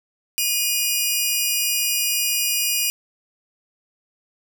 10% pulse tone pair together, 2458 / 2878 Hz, D#7 / F#7, -22 / -49 cents, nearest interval minor third, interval 273 cents, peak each -13 / -14 dBFS, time 0.38-2.9 s, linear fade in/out 0 ms, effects none

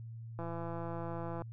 click train, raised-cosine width 1 ms, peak -28 dBFS, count 174, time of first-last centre 0.39-1.42 s, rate 168 Hz, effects added 114 Hz sine -43 dBFS peak until 1.52 s

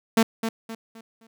sawtooth tone with echo, 225.4 Hz, A3, 42 cents sharp, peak -11 dBFS, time 0.17-0.23 s, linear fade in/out 5 ms, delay 260 ms, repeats 4, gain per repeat -9 dB, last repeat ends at 1.27 s, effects none

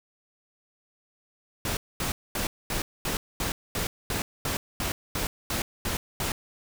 pink noise bursts, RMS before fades -29 dBFS, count 14, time 1.65-6.32 s, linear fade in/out 2 ms, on 120 ms, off 230 ms, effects none

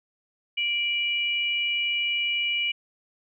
sine tone pair together, 2350 / 2922 Hz, D7 / F#7, +1 / -22 cents, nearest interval major third, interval 377 cents, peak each -26 dBFS, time 0.57-2.72 s, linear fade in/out 10 ms, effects none

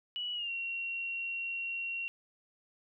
sine tone with pitch glide, 2939 to 2742 Hz, F#7 to F7, -12 to -32 cents, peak -34 dBFS, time 0.16-2.08 s, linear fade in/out 0 ms, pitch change -120 cents, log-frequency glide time 0.34-0.51 s, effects none

